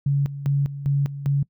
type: tone with tremolo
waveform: sine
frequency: 140.7 Hz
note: C#3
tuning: 26 cents sharp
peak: -17 dBFS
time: 0.06-1.43 s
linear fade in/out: 5 ms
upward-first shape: square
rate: 2.5 Hz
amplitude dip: 75%
effects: noise-tail reverb RT60 0.1 s tail -23 dB re dry